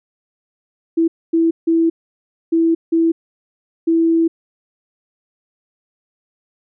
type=tone bursts at uneven times; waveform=sine; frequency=329.6 Hz; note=E4; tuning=in tune; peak=-11 dBFS; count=6; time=0.97-1.08 / 1.33-1.51 / 1.67-1.9 / 2.52-2.75 / 2.92-3.12 / 3.87-4.28 s; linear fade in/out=10 ms; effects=none